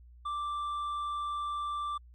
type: tone with hard clipping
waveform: sine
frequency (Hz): 1174.7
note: D6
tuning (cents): 0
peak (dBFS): -33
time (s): 0.25-1.98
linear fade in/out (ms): 10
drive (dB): 4
effects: added 60 Hz sine -51 dBFS peak until 2.14 s + MP3 48 kbps